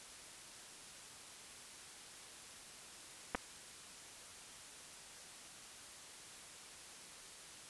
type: clicks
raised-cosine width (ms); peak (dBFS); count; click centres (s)
0.5; -20 / -22; 2; 3.348 / 3.352
effects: white hiss -54 dBFS RMS until 7.69 s + resampled to 24000 Hz